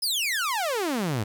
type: exponential sweep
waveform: sawtooth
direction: down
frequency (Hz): 5220 to 98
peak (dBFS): -21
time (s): 0.02-1.24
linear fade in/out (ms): 10
effects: 9-bit